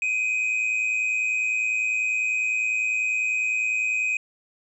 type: tone pair together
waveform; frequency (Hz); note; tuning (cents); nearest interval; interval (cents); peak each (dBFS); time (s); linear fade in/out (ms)
triangle; 2401 / 2511; D7 / D#7; +38 / +15; minor second; 77; -28 / -21; 0.02-4.17; 2
effects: resampled to 24000 Hz